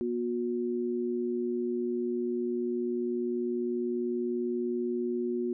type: tone pair together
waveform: sine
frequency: 241.3 / 361.5 Hz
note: B3 / F#4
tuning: -40 / -40 cents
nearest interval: perfect fifth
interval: 700 cents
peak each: -32 / -30 dBFS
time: 0.01-5.53 s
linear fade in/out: 0 ms
effects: none